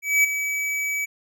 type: tone with ADSR envelope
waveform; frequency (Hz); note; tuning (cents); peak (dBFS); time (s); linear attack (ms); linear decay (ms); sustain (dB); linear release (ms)
square; 2286; D7; -47; -14; 0.02-1.06; 220; 11; -10; 19
effects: none